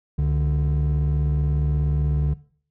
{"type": "tone pair together", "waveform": "triangle", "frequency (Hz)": [69.3, 146.84], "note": ["C#2", "D3"], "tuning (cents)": [0, 0], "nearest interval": "octave + minor second", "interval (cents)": 1300, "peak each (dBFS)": -18, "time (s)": [0.18, 2.34], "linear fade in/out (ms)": 10, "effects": ["noise-tail reverb RT60 0.5 s tail -20 dB re dry", "tanh soft clip ceiling -14 dBFS"]}